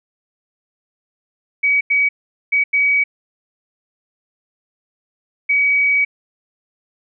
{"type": "tone bursts at uneven times", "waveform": "sine", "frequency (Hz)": 2268, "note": "C#7", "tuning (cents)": 39, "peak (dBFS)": -12, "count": 5, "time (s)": [[1.63, 1.81], [1.9, 2.09], [2.52, 2.64], [2.73, 3.04], [5.49, 6.05]], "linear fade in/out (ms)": 10, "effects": []}